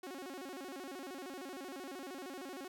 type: tone with vibrato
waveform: sawtooth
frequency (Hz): 317.2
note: D#4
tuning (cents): +33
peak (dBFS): -40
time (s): 0.03-2.68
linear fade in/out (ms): 5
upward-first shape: square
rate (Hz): 13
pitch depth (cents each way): 260
effects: none